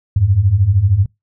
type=beating tone pair; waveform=sine; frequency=89.2 / 102.2 Hz; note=F2 / G#2; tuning=+37 / -27 cents; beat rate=13 Hz; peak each=-15 / -11 dBFS; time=0.16-1.06 s; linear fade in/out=5 ms; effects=noise-tail reverb RT60 0.2 s tail -26 dB re dry